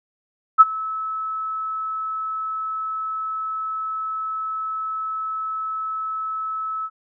sine tone with ADSR envelope, 1300 Hz, E6, 24 cents flat, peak -3 dBFS, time 0.58-6.9 s, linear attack 28 ms, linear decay 30 ms, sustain -21 dB, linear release 52 ms, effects none

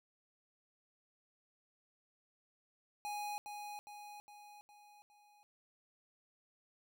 square tone with echo, 829 Hz, G#5, 3 cents flat, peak -40 dBFS, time 3.05-3.38 s, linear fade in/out 0 ms, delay 410 ms, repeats 5, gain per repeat -5 dB, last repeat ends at 5.43 s, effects none

